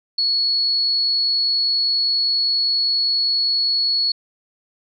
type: tone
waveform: sine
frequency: 4375 Hz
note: C#8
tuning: 24 cents flat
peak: -16 dBFS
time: 0.18-4.12 s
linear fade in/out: 5 ms
effects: none